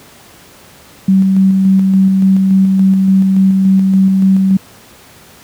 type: tone with tremolo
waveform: sine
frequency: 191.5 Hz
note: G3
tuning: 40 cents flat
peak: -5 dBFS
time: 1.08-4.57 s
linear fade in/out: 5 ms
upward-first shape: square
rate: 3.5 Hz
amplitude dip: 25%
effects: pink hiss -40 dBFS RMS until 5.43 s + high-pass 80 Hz 12 dB/octave